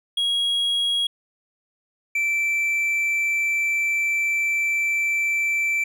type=tone pair in turn; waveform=triangle; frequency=3300 / 2333 Hz; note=G#7 / D7; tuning=-12 / -12 cents; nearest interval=tritone; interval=600 cents; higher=first; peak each=-18 dBFS; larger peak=neither; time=0.17-1.07 / 2.15-5.84 s; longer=second; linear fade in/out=5 ms; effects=none